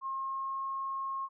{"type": "tone with pitch glide", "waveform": "sine", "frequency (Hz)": [1072, 1079.5], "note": ["C6", "C#6"], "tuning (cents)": [42, -46], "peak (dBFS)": -33, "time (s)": [0.01, 1.29], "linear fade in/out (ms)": 50, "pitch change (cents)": 12, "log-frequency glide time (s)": [0.14, 0.65], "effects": []}